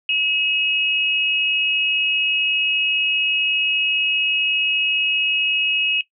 sine tone pair together, 2568 / 2883 Hz, E7 / F#7, -46 / -46 cents, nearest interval major second, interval 200 cents, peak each -20 dBFS, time 0.09-6.01 s, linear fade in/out 2 ms, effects noise-tail reverb RT60 0.1 s tail -17 dB re dry

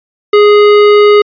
sine tone with hard clipping, 415.3 Hz, G#4, in tune, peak -4 dBFS, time 0.33-1.22 s, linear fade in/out 5 ms, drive 16 dB, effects resampled to 11025 Hz

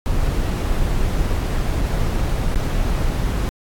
brown noise with dropouts, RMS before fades -19 dBFS, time 0.06-3.49 s, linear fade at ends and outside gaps 0 ms, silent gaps 1.812-1.816 / 2.546-2.559 s, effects AAC 64 kbps

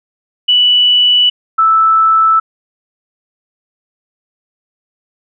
sine tone pair in turn, 2960 / 1315.9 Hz, F#7 / E6, 0 / -3 cents, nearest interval octave + major second, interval 1403 cents, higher first, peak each -6 dBFS, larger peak neither, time 0.48-1.3 / 1.58-2.4 s, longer neither, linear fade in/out 10 ms, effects none

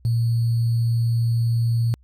sine tone with sample-and-hold, 116.54 Hz, A#2, in tune, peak -17 dBFS, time 0.05-1.94 s, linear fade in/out 0 ms, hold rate 4410 Hz, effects added 63 Hz sine -50 dBFS peak until 2.03 s + AAC 48 kbps

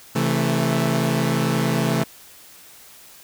sawtooth chord, A minor, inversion first, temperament equal with one note detuned, 133.72 / 164.81 / 220 Hz, C3 / E3 / A3, +38 / 0 / 0 cents, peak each -19 dBFS, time 0.15-2.04 s, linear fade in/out 10 ms, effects white hiss -46 dBFS RMS until 3.23 s

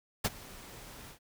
pink noise with ADSR envelope, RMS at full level -27 dBFS, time 0.24-1.19 s, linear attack 11 ms, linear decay 36 ms, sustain -22 dB, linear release 94 ms, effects none

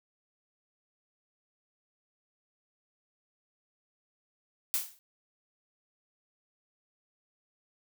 blue noise with exponential decay, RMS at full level -26 dBFS, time 4.74-4.99 s, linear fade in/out 0 ms, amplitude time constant 53 ms, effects none

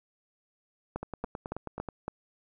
two click trains, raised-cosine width 1 ms, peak -19 / -22 dBFS, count 5 / 9, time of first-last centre 0.96-2.08 / 1.03-1.887 s, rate 3.57 / 9.33 Hz, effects none

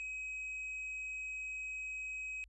triangle tone, 2537 Hz, D#7, 33 cents sharp, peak -38 dBFS, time 0-2.44 s, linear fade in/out 0 ms, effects added 50 Hz sine -59 dBFS peak until 2.48 s + resampled to 24000 Hz

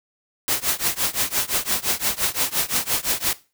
white noise with tremolo, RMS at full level -19 dBFS, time 0.48-3.33 s, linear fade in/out 0 ms, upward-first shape triangle, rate 5.8 Hz, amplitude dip 100%, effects noise-tail reverb RT60 0.3 s tail -17 dB re dry

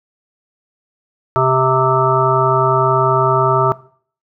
harmonic tone, 130.81 Hz, C3, in tune, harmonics 1 / 3 / 5 / 7 / 9 / 10, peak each -18 / -18 / -18 / -18 / -18 / -18 dBFS, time 1.36-3.72 s, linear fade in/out 0 ms, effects noise-tail reverb RT60 0.5 s tail -19 dB re dry

